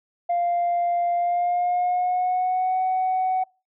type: tone with pitch glide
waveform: sine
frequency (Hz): 697 to 747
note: F5 to F#5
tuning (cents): -4 to +16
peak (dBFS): -18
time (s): 0.29-3.44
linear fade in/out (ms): 10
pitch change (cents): +120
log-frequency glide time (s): 1.15-2.8
effects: noise-tail reverb RT60 0.3 s tail -26 dB re dry + tanh soft clip ceiling -17 dBFS